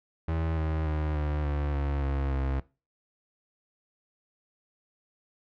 35% pulse tone with pitch steps, 80.9 / 78.78 / 76.71 / 74.7 / 72.74 / 70.84 / 68.98 / 67.17 Hz, E2 / D#2 / D#2 / D2 / D2 / C#2 / C#2 / C2, -32 / +22 / -24 / +30 / -16 / +38 / -8 / +46 cents, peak -25 dBFS, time 0.28-2.6 s, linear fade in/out 5 ms, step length 290 ms, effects noise-tail reverb RT60 0.3 s tail -20 dB re dry + low-pass 2000 Hz 12 dB/octave

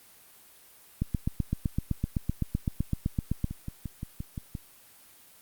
two click trains, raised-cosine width 5 ms, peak -22 / -14 dBFS, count 7 / 20, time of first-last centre 3.51-4.552 / 1.02-3.443 s, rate 5.76 / 7.84 Hz, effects white hiss -55 dBFS RMS until 5.41 s + Opus 32 kbps

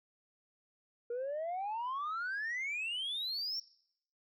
sine exponential sweep, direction up, 466.2 to 5588 Hz, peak -33 dBFS, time 1.1-3.6 s, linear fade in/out 5 ms, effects noise-tail reverb RT60 0.7 s tail -22 dB re dry + tanh soft clip ceiling -33 dBFS

